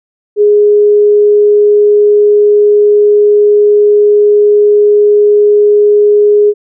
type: tone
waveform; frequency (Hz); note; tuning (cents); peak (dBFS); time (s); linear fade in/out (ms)
sine; 415.3; G#4; 0; -3; 0.36-6.54; 50
effects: none